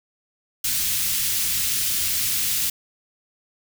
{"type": "band-stop noise", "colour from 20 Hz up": "white", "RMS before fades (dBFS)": -23, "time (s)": [0.64, 2.7], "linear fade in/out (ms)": 5, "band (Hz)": [160, 2400], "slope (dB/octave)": 12, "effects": []}